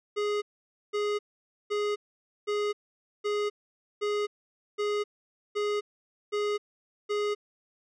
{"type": "tone bursts", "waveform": "square", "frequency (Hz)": 415.3, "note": "G#4", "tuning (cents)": 0, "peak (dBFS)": -27, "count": 10, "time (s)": [0.16, 7.35], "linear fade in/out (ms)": 20, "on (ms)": 260, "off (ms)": 510, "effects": ["low-pass 5000 Hz 12 dB/octave"]}